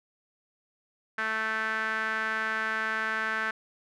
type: tone with band-pass filter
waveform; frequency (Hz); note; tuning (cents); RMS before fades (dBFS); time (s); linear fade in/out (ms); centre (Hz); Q
sawtooth; 219.8; A3; -2; -30; 1.18-3.51; 5; 1600; 4.8
effects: none